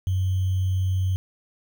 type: tone with sample-and-hold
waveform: sine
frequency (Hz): 93.4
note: F#2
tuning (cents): +17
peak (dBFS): -20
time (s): 0.07-1.16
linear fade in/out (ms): 0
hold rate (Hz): 3150
effects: none